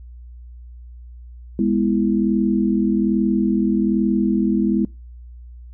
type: chord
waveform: sine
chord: E major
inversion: first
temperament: just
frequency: 206 / 247.2 / 329.6 Hz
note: G#3 / B3 / E4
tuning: -14 / +2 / 0 cents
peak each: -18 / -21 / -21 dBFS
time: 1.59-4.85 s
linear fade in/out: 2 ms
effects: noise-tail reverb RT60 0.3 s tail -26 dB re dry + added 60 Hz sine -36 dBFS peak until 5.73 s